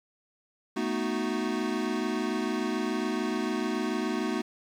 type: chord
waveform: square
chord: B dominant seventh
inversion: third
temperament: equal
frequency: 220 / 246.9 / 311.1 / 370 Hz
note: A3 / B3 / D#4 / F#4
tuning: 0 / 0 / 0 / 0 cents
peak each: -34 dBFS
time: 0.76-4.42 s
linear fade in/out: 10 ms
effects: low-pass 6000 Hz 12 dB/octave + 9-bit